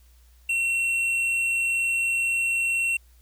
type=tone with tanh clipping; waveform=sine; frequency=2721 Hz; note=F7; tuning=46 cents flat; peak=-23 dBFS; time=0.49-2.97 s; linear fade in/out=5 ms; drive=8 dB; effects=added 60 Hz sine -52 dBFS peak until 3.21 s + white hiss -63 dBFS RMS until 3.21 s